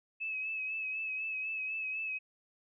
sine tone with vibrato, 2581 Hz, E7, 37 cents flat, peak -34 dBFS, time 0.2-2.19 s, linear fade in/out 20 ms, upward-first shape sine, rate 4 Hz, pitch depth 37 cents each way, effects none

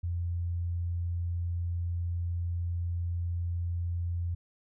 sine tone, 86.4 Hz, F2, 18 cents flat, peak -29 dBFS, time 0.03-4.35 s, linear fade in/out 10 ms, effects none

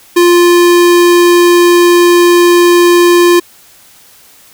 square tone, 349.2 Hz, F4, in tune, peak -4 dBFS, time 0.16-3.4 s, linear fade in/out 10 ms, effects white hiss -41 dBFS RMS until 4.53 s

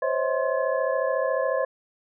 sine tone cluster, 517 / 551 / 643 / 1053 / 1704 Hz, C5 / C#5 / E5 / C6 / G#6, -21 / -11 / -43 / +11 / +44 cents, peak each -26 / -27 / -28 / -31 / -34 dBFS, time 0.02-1.65 s, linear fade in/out 5 ms, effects none

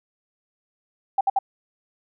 sine tone bursts, 784 Hz, G5, in tune, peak -16 dBFS, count 3, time 1.18-1.389 s, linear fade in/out 5 ms, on 29 ms, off 61 ms, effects none

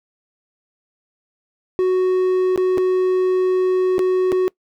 triangle tone with dropouts, 370 Hz, F#4, in tune, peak -12 dBFS, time 1.79-4.48 s, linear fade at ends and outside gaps 0 ms, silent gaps 2.56-2.576 / 2.775-2.781 / 3.982-3.992 / 4.319-4.325 s, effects noise-tail reverb RT60 0.1 s tail -24 dB re dry

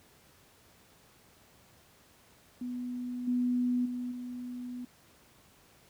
sine tone with level steps, 246.9 Hz, B3, in tune, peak -34 / -26 / -33 / -37 dBFS, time 2.61-4.85 s, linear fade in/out 5 ms, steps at 3.27 / 3.85 / 4.11 s, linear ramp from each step 10 ms, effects pink hiss -61 dBFS RMS until 5.89 s + high-pass 60 Hz 12 dB/octave

